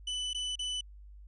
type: tone with dropouts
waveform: 40% pulse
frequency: 2992 Hz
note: F#7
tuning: 19 cents sharp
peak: -32 dBFS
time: 0.07-0.81 s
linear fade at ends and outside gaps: 5 ms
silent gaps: 0.333-0.346 / 0.556-0.591 s
effects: added 50 Hz sine -48 dBFS peak until 1.27 s + resampled to 24000 Hz